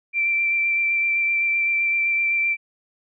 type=tone with vibrato; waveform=sine; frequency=2349 Hz; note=D7; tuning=in tune; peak=-18 dBFS; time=0.13-2.57 s; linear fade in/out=50 ms; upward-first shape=sine; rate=7.8 Hz; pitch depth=13 cents each way; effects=none